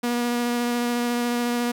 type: tone with vibrato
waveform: sawtooth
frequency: 240.4 Hz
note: B3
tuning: 46 cents flat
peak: -18 dBFS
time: 0.03-1.72 s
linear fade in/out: 10 ms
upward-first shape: sine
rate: 14 Hz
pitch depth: 10 cents each way
effects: 9-bit